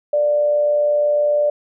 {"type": "tone with amplitude modulation", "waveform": "sine", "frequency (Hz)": 590, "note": "D5", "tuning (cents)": 8, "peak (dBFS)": -12, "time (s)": [0.13, 1.5], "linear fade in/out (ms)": 5, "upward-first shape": "sine", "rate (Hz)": 126, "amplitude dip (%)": 30, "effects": []}